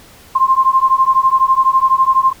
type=beating tone pair; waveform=sine; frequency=1050 / 1062 Hz; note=C6 / C6; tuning=+6 / +25 cents; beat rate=12 Hz; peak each=-12 dBFS; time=0.35-2.33 s; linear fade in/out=10 ms; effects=pink hiss -42 dBFS RMS until 2.4 s